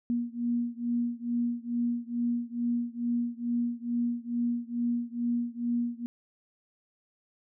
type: beating tone pair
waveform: sine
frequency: 237.4 / 239.7 Hz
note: A#3 / A#3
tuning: +32 / +48 cents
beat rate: 2.3 Hz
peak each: -30 / -31 dBFS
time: 0.1-6.06 s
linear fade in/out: 0 ms
effects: none